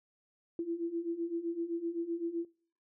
sine beating tone pair, 332.3 / 340.1 Hz, E4 / F4, +14 / -46 cents, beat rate 7.8 Hz, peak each -38 / -35 dBFS, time 0.59-2.45 s, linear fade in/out 2 ms, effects noise-tail reverb RT60 0.5 s tail -22 dB re dry

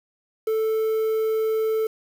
triangle tone with quantisation, 440 Hz, A4, in tune, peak -18 dBFS, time 0.47-1.87 s, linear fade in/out 5 ms, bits 7, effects none

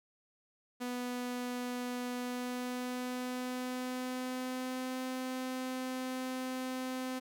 sawtooth tone with pitch glide, 246.9 to 257.2 Hz, B3 to C4, 0 to -30 cents, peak -32 dBFS, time 0.8-7.2 s, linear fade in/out 20 ms, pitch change +70 cents, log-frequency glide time 2.17-5.02 s, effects none

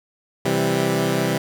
15% pulse chord, C major, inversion none, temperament equal, 130.81 / 164.81 / 196 Hz, C3 / E3 / G3, 0 / 0 / 0 cents, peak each -17 dBFS, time 0.45-1.38 s, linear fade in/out 5 ms, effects none

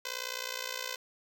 5% pulse tone with amplitude modulation, 510 Hz, C5, 44 cents flat, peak -20 dBFS, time 0.05-0.96 s, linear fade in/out 5 ms, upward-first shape sine, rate 59.6 Hz, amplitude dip 90%, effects none

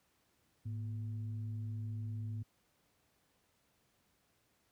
sine tone with frequency modulation, 107.2 Hz, A2, 45 cents flat, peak -37 dBFS, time 0.65-2.43 s, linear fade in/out 10 ms, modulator 135 Hz, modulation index 0.42, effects pink hiss -75 dBFS RMS until 4.71 s + high-pass 60 Hz 12 dB/octave

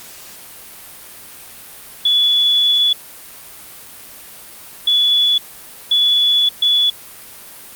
sine tone bursts at uneven times, 3425 Hz, A7, 47 cents flat, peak -10 dBFS, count 4, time 2.05-2.93 / 4.87-5.38 / 5.91-6.49 / 6.62-6.9 s, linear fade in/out 5 ms, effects white hiss -37 dBFS RMS until 7.75 s + Opus 48 kbps

